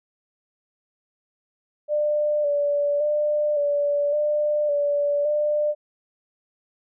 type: tone with vibrato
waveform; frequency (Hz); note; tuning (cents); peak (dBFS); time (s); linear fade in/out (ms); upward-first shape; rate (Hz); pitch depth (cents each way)
sine; 587.3; D5; 0; -19; 1.88-5.75; 50; square; 0.89; 28
effects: none